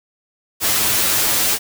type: noise with comb filter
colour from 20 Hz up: white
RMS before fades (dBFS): -17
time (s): 0.6-1.59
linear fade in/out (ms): 50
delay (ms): 9.2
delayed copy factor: +0.95
effects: none